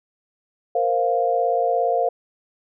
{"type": "chord", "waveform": "sine", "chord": "Bb suspended second", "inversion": "none", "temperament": "equal", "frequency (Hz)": [466.2, 523.3, 698.5], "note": ["Bb4", "C5", "F5"], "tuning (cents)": [0, 0, 0], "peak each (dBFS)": [-23, -23, -20], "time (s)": [0.75, 2.09], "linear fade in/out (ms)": 5, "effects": []}